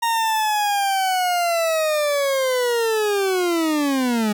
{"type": "linear sweep", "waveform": "40% pulse", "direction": "down", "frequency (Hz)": [932.3, 205], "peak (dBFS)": -17, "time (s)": [0.02, 4.33], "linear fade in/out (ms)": 10, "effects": []}